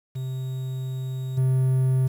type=tone with level steps; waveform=triangle; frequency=130.3 Hz; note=C3; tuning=7 cents flat; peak=-25 / -16 dBFS; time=0.15-2.08 s; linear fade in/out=10 ms; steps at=1.37 s; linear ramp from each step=10 ms; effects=8-bit